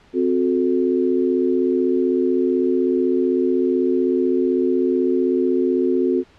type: chord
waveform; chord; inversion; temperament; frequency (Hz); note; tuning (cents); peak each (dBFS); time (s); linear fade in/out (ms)
sine; F# diminished; second; equal with one note detuned; 261.6 / 364.1 / 440; C4 / F#4 / A4; 0 / -28 / 0; -20 / -18 / -24; 0.13-6.24; 50
effects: pink hiss -52 dBFS RMS until 6.38 s + low-pass 4000 Hz 12 dB/octave